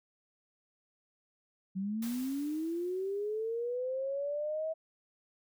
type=linear sweep; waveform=sine; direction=up; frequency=185 to 646 Hz; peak=-32 dBFS; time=1.75-4.74 s; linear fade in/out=20 ms
type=noise with exponential decay; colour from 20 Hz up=white; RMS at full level=-45 dBFS; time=2.02-3.77 s; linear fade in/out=5 ms; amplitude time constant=380 ms
effects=none